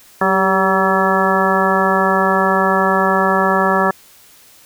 harmonic tone with a mistuned harmonic, 190.2 Hz, F#3, 48 cents sharp, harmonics 1 / 2 / 3 / 4 / 5 / 6 / 7 / 9, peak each -20 / -20 / -20 / -20 / -20 / -20 / -20 / -20 dBFS, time 0.21-3.91 s, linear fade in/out 5 ms, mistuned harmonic 2, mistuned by +41 cents, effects white hiss -46 dBFS RMS until 4.65 s

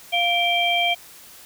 sine tone cluster, 697 / 2341 / 3185 Hz, F5 / D7 / G7, -4 / -6 / +27 cents, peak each -22 dBFS, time 0.12-0.95 s, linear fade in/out 20 ms, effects white hiss -45 dBFS RMS until 1.45 s

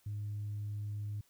sine tone, 103.83 Hz, G#2, in tune, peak -35 dBFS, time 0.06-1.21 s, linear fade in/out 5 ms, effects tanh soft clip ceiling -33 dBFS + white hiss -70 dBFS RMS until 1.29 s

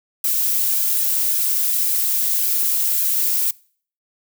violet noise with flanger, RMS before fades -19 dBFS, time 0.24-3.51 s, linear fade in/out 5 ms, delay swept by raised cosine 1.2 to 4.8 ms, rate 1.8 Hz, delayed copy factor +0.5, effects noise-tail reverb RT60 0.5 s tail -24 dB re dry

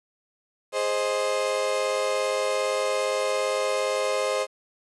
35% pulse chord, Ab major, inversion none, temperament equal with one note detuned, 415.3 / 524.8 / 622.3 Hz, Ab4 / C5 / Eb5, 0 / +5 / 0 cents, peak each -29 / -24 / -27 dBFS, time 0.72-4.47 s, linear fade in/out 50 ms, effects resampled to 24000 Hz + 9-bit

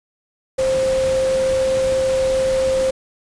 sine tone in noise, 526 Hz, C5, 9 cents sharp, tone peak -15 dBFS, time 0.58-2.91 s, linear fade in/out 10 ms, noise pink, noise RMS -29 dBFS, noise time 0.58-2.91 s, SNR +11 dB, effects resampled to 22050 Hz

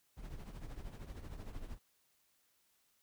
brown noise with tremolo, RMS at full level -43 dBFS, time 0.16-1.79 s, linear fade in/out 50 ms, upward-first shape triangle, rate 13 Hz, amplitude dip 75%, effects white hiss -75 dBFS RMS until 3.02 s

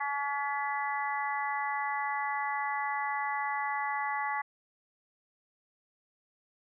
harmonic tone, 283.7 Hz, C#4, 40 cents sharp, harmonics 3 / 4 / 5 / 6 / 7, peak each -33 / -36 / -46 / -40 / -36 dBFS, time 0-4.42 s, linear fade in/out 10 ms, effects none

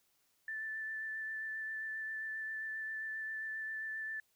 sine tone with vibrato, 1760 Hz, A6, in tune, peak -38 dBFS, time 0.48-4.2 s, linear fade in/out 2 ms, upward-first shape sine, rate 7.5 Hz, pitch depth 13 cents each way, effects white hiss -75 dBFS RMS until 4.35 s

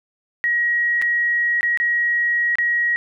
sine tone with dropouts, 1900 Hz, A#6, 33 cents sharp, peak -16 dBFS, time 0.44-2.96 s, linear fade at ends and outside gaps 0 ms, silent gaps 1.016-1.022 / 1.609-1.63 / 1.774-1.8 / 2.555-2.585 s, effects none

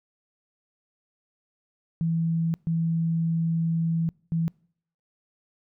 sine tone bursts at uneven times, 164.81 Hz, E3, in tune, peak -22 dBFS, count 3, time 2.01-2.54 / 2.67-4.09 / 4.32-4.48 s, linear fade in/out 0 ms, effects noise-tail reverb RT60 0.6 s tail -26 dB re dry

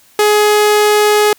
sawtooth tone, 419.8 Hz, G#4, 19 cents sharp, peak -4 dBFS, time 0.19-1.33 s, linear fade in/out 2 ms, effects white hiss -48 dBFS RMS until 1.38 s

